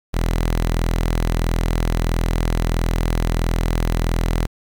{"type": "tone", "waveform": "sawtooth", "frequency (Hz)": 41.52, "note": "E1", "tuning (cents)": 13, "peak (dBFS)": -13, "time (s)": [0.13, 4.47], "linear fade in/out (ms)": 20, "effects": ["8-bit"]}